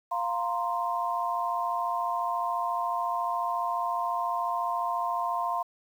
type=chord; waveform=sine; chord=F suspended fourth; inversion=none; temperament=equal; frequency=698.5 / 932.3 / 1046.5 Hz; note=F5 / Bb5 / C6; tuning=0 / 0 / 0 cents; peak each=-31 / -32 / -30 dBFS; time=0.11-5.63 s; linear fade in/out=10 ms; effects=9-bit